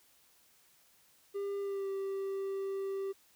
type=tone with pitch glide; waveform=triangle; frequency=399.9 to 390.1 Hz; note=G4 to G4; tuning=+35 to -8 cents; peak=-32 dBFS; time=1.34-3.13 s; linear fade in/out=20 ms; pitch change=-43 cents; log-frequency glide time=1.6-1.89 s; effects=white hiss -66 dBFS RMS until 3.35 s